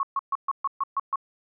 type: tone bursts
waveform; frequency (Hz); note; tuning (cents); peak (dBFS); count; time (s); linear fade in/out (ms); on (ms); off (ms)
sine; 1100; C#6; -14; -22; 8; 0-1.158; 2; 31; 130
effects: none